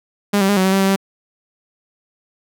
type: tone with pitch steps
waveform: sawtooth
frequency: 203.3 / 193.7 / 203.5 / 187.3 / 190.4 / 194.3 / 193.1 / 194.7 Hz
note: G#3 / G3 / G#3 / F#3 / F#3 / G3 / G3 / G3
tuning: -37 / -20 / -35 / +21 / +50 / -15 / -26 / -12 cents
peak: -9 dBFS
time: 0.33-0.962 s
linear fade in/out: 10 ms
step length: 79 ms
effects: none